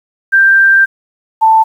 sine tone pair in turn, 1578 / 885.6 Hz, G6 / A5, +11 / +11 cents, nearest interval minor seventh, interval 1000 cents, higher first, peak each -4 dBFS, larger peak neither, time 0.32-0.86 / 1.41-1.64 s, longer first, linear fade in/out 20 ms, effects 7-bit

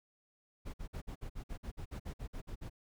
brown noise bursts, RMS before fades -42 dBFS, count 15, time 0.65-2.698 s, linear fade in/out 20 ms, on 88 ms, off 52 ms, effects none

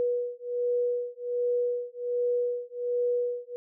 sine beating tone pair, 486.2 / 487.5 Hz, B4 / B4, -27 / -23 cents, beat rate 1.3 Hz, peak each -29 dBFS, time 0-3.56 s, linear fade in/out 0 ms, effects none

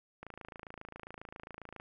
click train, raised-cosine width 0.5 ms, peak -30 dBFS, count 44, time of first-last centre 0.23-1.799 s, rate 27.4 Hz, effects none

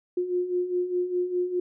sine beating tone pair, 355 / 359.9 Hz, F4 / F#4, +28 / -48 cents, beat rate 4.9 Hz, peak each -31 / -25 dBFS, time 0.17-1.6 s, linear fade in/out 5 ms, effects none

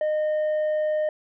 triangle tone with tanh clipping, 613 Hz, D#5, 26 cents flat, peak -22 dBFS, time 0.01-1.09 s, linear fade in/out 2 ms, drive 8 dB, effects none

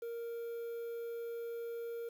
triangle tone with quantisation, 466.2 Hz, A#4, in tune, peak -37 dBFS, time 0.02-2.09 s, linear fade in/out 5 ms, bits 10, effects none

